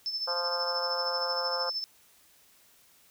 sine tone with tremolo, 5274 Hz, E8, in tune, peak -28 dBFS, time 0.06-1.84 s, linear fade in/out 0 ms, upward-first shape sine, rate 13 Hz, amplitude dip 60%
harmonic tone, 174.4 Hz, F3, 2 cents flat, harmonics 3 / 4 / 5 / 6 / 7 / 8 / 9, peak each -34 / -40 / -38 / -39 / -39 / -41 / -46 dBFS, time 0.27-1.7 s, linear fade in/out 10 ms
effects white hiss -61 dBFS RMS until 3.1 s

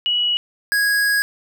sine / square tone pair in turn, 2926 / 1654.3 Hz, F#7 / G#6, -20 / -7 cents, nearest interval minor seventh, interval 987 cents, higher first, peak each -16 dBFS, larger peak neither, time 0.06-0.37 / 0.72-1.22 s, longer second, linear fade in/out 0 ms, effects none

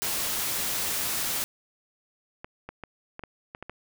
white noise, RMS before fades -29 dBFS, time 0.02-1.44 s, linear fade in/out 0 ms
clicks, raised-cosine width 0.5 ms, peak -23 dBFS, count 8, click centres 2.445 / 2.69 / 2.837 / 3.194 / 3.237 / 3.549 / 3.626 / 3.696 s
effects none

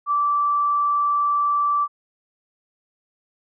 sine tone, 1164 Hz, D6, 16 cents flat, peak -17 dBFS, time 0.06-1.88 s, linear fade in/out 50 ms, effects none

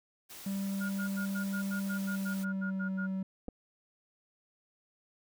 white noise, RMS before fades -48 dBFS, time 0.29-2.45 s, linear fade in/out 20 ms
triangle tone with pitch glide, 196 to 190.42 Hz, G3 to G3, 0 to -50 cents, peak -30 dBFS, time 0.46-3.23 s, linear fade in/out 5 ms, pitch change -50 cents, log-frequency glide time 1.83-2.9 s
sine tone bursts, 1426 Hz, F6, 36 cents sharp, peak -37 dBFS, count 13, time 0.8-3.072 s, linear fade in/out 20 ms, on 100 ms, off 81 ms
clicks, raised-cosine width 2 ms, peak -28 dBFS, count 2, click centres 3.483 / 3.487 s
effects none

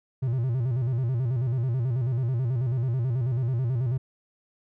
triangle tone with vibrato, 123.8 Hz, B2, 5 cents sharp, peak -21 dBFS, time 0.22-3.98 s, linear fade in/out 10 ms, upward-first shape square, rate 9.2 Hz, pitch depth 110 cents each way, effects none

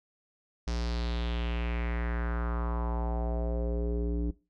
square tone with low-pass filter sweep, 58.7 Hz, A#1, 13 cents sharp, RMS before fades -31 dBFS, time 0.67-4.31 s, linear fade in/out 5 ms, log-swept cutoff 5600 to 310 Hz, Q 3.2, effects noise-tail reverb RT60 0.3 s tail -21 dB re dry

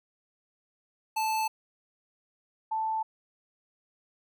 square / sine tone pair in turn, 876 / 880.7 Hz, A5 / A5, -8 / +1 cents, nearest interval unison, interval 9 cents, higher second, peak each -27 dBFS, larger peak neither, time 1.16-1.48 / 2.71-3.03 s, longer neither, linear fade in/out 10 ms, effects none

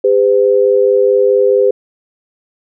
sine tone pair together, 402.4 / 507 Hz, G4 / B4, +45 / +45 cents, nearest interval major third, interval 400 cents, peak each -10 dBFS, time 0.04-1.71 s, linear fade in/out 5 ms, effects none

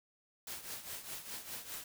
white noise with tremolo, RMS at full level -42 dBFS, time 0.47-1.84 s, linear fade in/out 2 ms, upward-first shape triangle, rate 4.9 Hz, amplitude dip 75%, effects none

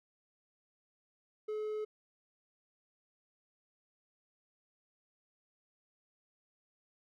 triangle tone, 427.8 Hz, A4, 49 cents flat, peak -33 dBFS, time 1.48-1.85 s, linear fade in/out 10 ms, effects none

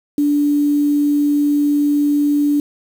sine tone with quantisation, 291.1 Hz, D4, 15 cents flat, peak -12 dBFS, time 0.18-2.6 s, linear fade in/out 2 ms, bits 6, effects none

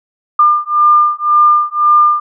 sine beating tone pair, 1200 / 1201.9 Hz, D6 / D6, +37 / +40 cents, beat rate 1.9 Hz, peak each -10 dBFS, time 0.39-2.2 s, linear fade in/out 5 ms, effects none

